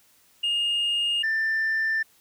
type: tone pair in turn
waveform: sine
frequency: 2839 / 1780.6 Hz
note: F7 / A6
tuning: +28 / +20 cents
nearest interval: minor sixth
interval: 808 cents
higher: first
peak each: -20 dBFS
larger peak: neither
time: 0.43-1.23 / 1.23-2.03 s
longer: neither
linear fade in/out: 10 ms
effects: tanh soft clip ceiling -20 dBFS + white hiss -60 dBFS RMS until 2.2 s